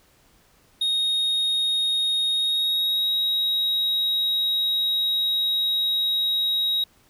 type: tone with pitch glide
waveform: triangle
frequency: 3729 to 3805 Hz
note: A#7 to A#7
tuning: 0 to +35 cents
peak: -19 dBFS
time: 0.81-6.84 s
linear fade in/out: 5 ms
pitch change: +35 cents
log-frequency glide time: 2.31-3.11 s
effects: pink hiss -59 dBFS RMS until 7.09 s